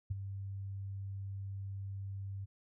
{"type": "tone with ADSR envelope", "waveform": "sine", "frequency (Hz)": 98, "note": "G2", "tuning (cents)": 0, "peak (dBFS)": -30, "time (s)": [0.1, 2.46], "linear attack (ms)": 12, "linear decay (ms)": 20, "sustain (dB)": -9, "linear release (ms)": 22, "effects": []}